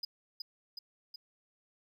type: tone with echo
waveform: triangle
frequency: 4983 Hz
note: D#8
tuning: 2 cents sharp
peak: -33 dBFS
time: 0.03-0.05 s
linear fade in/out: 5 ms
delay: 370 ms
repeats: 3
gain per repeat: -3 dB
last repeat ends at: 1.16 s
effects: none